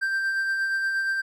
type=tone with tremolo; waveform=triangle; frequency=1572 Hz; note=G6; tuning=4 cents sharp; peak=-20 dBFS; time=0.01-1.22 s; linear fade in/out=20 ms; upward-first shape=sine; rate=8.5 Hz; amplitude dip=30%; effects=none